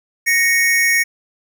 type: tone pair together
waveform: square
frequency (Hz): 1864.3 / 2217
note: A#6 / C#7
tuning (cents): 0 / 0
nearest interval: minor third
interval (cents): 300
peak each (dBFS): -16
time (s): 0.26-1.04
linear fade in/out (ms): 20
effects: none